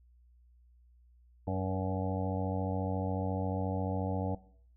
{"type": "harmonic tone with a mistuned harmonic", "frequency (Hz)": 94.2, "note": "F#2", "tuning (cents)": 32, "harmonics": [1, 2, 3, 5, 6, 7, 8, 9], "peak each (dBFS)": [-34, -37, -39, -41, -42, -42, -43, -44], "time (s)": [1.47, 4.35], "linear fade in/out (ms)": 5, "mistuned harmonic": 5, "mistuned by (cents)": 20, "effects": ["noise-tail reverb RT60 0.6 s tail -20 dB re dry", "added 60 Hz sine -59 dBFS peak until 4.76 s"]}